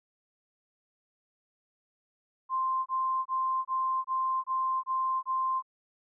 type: tone bursts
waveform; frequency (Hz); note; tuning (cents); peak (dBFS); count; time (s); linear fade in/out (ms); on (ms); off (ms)
sine; 1046.5; C6; 0; -26; 8; 2.49-5.625; 50; 370; 25
effects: none